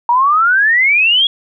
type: exponential sweep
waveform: sine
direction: up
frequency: 932.3 to 3360 Hz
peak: -8 dBFS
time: 0.09-1.27 s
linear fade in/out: 2 ms
effects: none